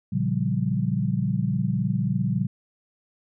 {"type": "chord", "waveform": "sine", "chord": "G half-diminished seventh", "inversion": "first", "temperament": "just", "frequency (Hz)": [117.6, 141.12, 176.4, 196], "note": ["Bb2", "Db3", "F3", "G3"], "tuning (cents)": [16, 31, 18, 0], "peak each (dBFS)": -27, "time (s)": [0.12, 2.47], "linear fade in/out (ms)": 10, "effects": []}